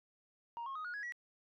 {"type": "tone with pitch steps", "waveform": "sine", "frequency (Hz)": [937, 1082.6, 1250.7, 1445.1, 1669.5, 1928.9], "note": ["A#5", "C#6", "D#6", "F#6", "G#6", "B6"], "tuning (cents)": [9, -41, 9, -41, 9, -41], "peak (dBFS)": -38, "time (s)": [0.57, 1.122], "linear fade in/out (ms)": 0, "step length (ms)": 92, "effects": ["tanh soft clip ceiling -38 dBFS"]}